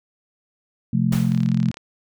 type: chord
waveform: sine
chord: F major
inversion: second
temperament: just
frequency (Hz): 130.96 / 174.61 / 218.3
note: C3 / F3 / A3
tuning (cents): +2 / 0 / -13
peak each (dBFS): -21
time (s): 0.93-1.71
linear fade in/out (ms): 5
type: noise with exponential decay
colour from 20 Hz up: pink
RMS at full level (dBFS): -28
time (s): 1.12-1.55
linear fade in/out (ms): 5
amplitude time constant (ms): 92
type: click train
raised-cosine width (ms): 0.2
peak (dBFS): -20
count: 17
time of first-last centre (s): 1.32-1.771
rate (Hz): 35.5
effects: none